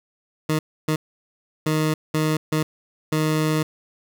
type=tone bursts at uneven times; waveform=20% pulse; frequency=155.56 Hz; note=D#3; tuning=in tune; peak=-14 dBFS; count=6; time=0.49-0.59 / 0.88-0.96 / 1.66-1.94 / 2.14-2.37 / 2.52-2.63 / 3.12-3.63 s; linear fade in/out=5 ms; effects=none